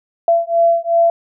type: beating tone pair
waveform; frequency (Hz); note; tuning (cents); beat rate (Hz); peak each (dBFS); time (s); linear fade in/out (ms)
sine; 674 / 676.7; E5 / E5; +38 / +45; 2.7; -14; 0.28-1.1; 2
effects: none